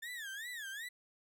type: tone with vibrato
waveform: 35% pulse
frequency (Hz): 1760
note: A6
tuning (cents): 0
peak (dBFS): -40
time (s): 0.02-0.89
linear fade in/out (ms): 10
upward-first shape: sine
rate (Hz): 2.6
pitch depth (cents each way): 210
effects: none